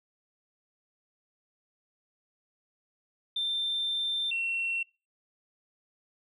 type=tone pair in turn; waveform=sine; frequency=3576 / 2719 Hz; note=A7 / F7; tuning=+27 / -47 cents; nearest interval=perfect fourth; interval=474 cents; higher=first; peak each=-27 dBFS; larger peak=neither; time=3.36-4.31 / 4.31-4.83 s; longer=first; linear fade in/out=5 ms; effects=noise-tail reverb RT60 0.3 s tail -23 dB re dry + tanh soft clip ceiling -23 dBFS